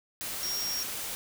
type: tone in noise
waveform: sine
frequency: 5588 Hz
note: F8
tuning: in tune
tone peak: -31 dBFS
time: 0.43-0.83 s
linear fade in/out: 0 ms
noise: white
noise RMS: -36 dBFS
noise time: 0.21-1.15 s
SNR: +2 dB
effects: none